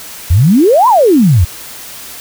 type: exponential two-way sweep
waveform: sine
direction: up then down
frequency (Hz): 76.3 to 1046.5 to 76.3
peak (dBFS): -4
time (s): 0.3-1.45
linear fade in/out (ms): 10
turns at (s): 0.88
effects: white hiss -29 dBFS RMS until 2.2 s